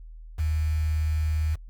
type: tone with quantisation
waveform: sine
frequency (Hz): 77.78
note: D#2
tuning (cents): 0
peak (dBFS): -22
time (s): 0.38-1.56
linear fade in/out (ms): 20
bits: 7
effects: added 40 Hz sine -40 dBFS peak until 1.69 s + Opus 48 kbps